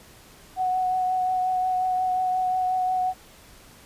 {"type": "tone with vibrato", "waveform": "sine", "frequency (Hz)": 740, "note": "F#5", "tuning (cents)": 0, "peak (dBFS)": -21, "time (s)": [0.56, 3.14], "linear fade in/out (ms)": 50, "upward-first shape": "triangle", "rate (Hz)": 5.6, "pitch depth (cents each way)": 17, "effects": ["pink hiss -50 dBFS RMS until 3.85 s", "resampled to 32000 Hz"]}